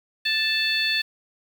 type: harmonic tone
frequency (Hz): 880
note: A5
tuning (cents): 0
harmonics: 2 / 3 / 4 / 5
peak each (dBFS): -26 / -26 / -26 / -26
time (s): 0.25-1.02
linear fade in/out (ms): 10
effects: 7-bit